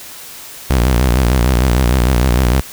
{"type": "tone with vibrato", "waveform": "sawtooth", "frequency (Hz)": 62.3, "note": "B1", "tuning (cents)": 16, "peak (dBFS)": -6, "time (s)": [0.7, 2.61], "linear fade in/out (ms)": 5, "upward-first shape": "sine", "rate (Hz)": 6.6, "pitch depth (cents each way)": 140, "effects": ["white hiss -33 dBFS RMS until 2.72 s"]}